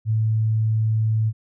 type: tone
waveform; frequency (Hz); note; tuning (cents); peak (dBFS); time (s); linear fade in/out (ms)
sine; 110; A2; 0; -17; 0.05-1.33; 50
effects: none